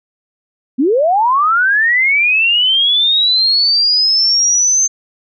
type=linear sweep; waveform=sine; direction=up; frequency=233.1 to 6320 Hz; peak=-9 dBFS; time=0.78-4.88 s; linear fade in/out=20 ms; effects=none